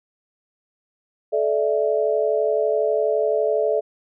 sine chord, A suspended fourth, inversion none, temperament equal with one note detuned, 433.9 / 587.3 / 659.3 Hz, A4 / D5 / E5, -24 / 0 / 0 cents, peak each -21 / -22 / -23 dBFS, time 1.32-3.81 s, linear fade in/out 20 ms, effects none

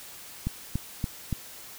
click train, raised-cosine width 5 ms, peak -15 dBFS, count 4, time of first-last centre 0.47-1.327 s, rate 3.5 Hz, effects white hiss -45 dBFS RMS until 1.78 s

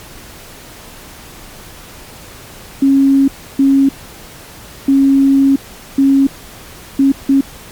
sine tone bursts at uneven times, 273.3 Hz, C#4, 24 cents flat, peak -6 dBFS, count 6, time 2.82-3.28 / 3.59-3.89 / 4.88-5.56 / 5.98-6.27 / 6.99-7.12 / 7.29-7.41 s, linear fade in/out 5 ms, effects pink hiss -35 dBFS RMS until 7.71 s + MP3 96 kbps

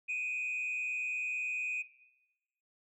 sine tone with frequency modulation, 2489 Hz, D#7, in tune, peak -31 dBFS, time 0.08-1.83 s, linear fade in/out 20 ms, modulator 129 Hz, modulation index 0.51, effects noise-tail reverb RT60 1.0 s tail -17 dB re dry + tanh soft clip ceiling -30 dBFS

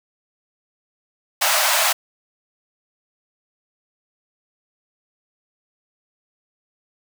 pink high-pass noise, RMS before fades -18 dBFS, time 1.41-1.93 s, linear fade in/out 10 ms, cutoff 590 Hz, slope 96 dB/octave, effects none

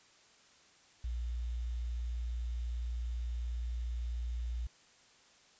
sine tone with quantisation, 59.3 Hz, A#1, 30 cents sharp, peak -34 dBFS, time 1.04-4.67 s, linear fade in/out 5 ms, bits 10, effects white hiss -63 dBFS RMS until 5.59 s + resampled to 16000 Hz

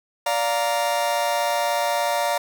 40% pulse chord, Bb major, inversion first, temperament just, 582.7 / 699.2 / 932.3 Hz, D5 / F5 / Bb5, -14 / +2 / 0 cents, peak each -24 dBFS, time 0.26-2.38 s, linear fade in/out 5 ms, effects none

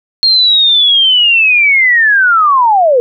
sine linear sweep, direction down, 4250 to 466.2 Hz, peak -5 dBFS, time 0.23-3 s, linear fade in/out 0 ms, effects none

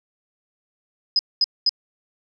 sine tone bursts, 5040 Hz, D#8, 21 cents sharp, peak -14 dBFS, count 3, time 1.16-1.693 s, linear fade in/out 2 ms, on 31 ms, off 220 ms, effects none

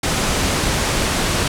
pink low-pass noise, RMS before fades -19 dBFS, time 0.03-1.48 s, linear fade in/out 5 ms, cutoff 10000 Hz, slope 24 dB/octave, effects none

